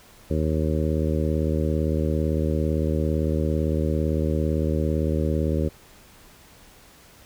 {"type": "harmonic tone", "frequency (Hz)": 77.78, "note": "D#2", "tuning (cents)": 0, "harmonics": [1, 2, 3, 4, 5, 6, 7], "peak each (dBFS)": [-24, -27, -29, -30, -31, -32, -32], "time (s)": [0.3, 5.69], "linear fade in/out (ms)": 10, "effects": ["pink hiss -51 dBFS RMS until 7.25 s"]}